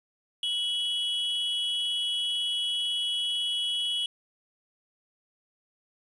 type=tone pair together; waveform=triangle; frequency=2960 / 3322 Hz; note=F#7 / G#7; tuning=0 / 0 cents; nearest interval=major second; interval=200 cents; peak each=-28 dBFS; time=0.43-4.06 s; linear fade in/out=2 ms; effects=resampled to 24000 Hz + 9-bit